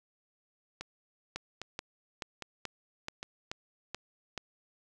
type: two click trains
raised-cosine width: 0.2 ms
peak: -19 / -22 dBFS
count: 8 / 4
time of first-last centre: 1.36-4.377 / 0.81-3.229 s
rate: 2.32 / 1.24 Hz
effects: none